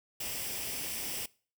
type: noise with comb filter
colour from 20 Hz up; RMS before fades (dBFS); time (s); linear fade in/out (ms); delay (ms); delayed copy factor
white; -37; 0.2-1.26; 5; 0.37; +0.55
effects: noise-tail reverb RT60 0.4 s tail -22 dB re dry